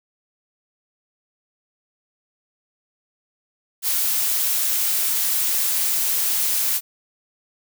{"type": "noise", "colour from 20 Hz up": "blue", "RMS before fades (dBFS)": -21, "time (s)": [3.82, 6.81], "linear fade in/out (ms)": 50, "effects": []}